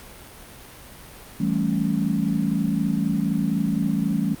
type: chord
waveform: sine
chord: A dominant seventh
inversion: second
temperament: equal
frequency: 164.81 / 196 / 220 / 277.2 Hz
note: E3 / G3 / A3 / C#4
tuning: 0 / 0 / 0 / 0 cents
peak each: -26 / -24 / -25 / -27 dBFS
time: 1.4-4.35 s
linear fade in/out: 5 ms
effects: pink hiss -43 dBFS RMS until 4.4 s + Opus 48 kbps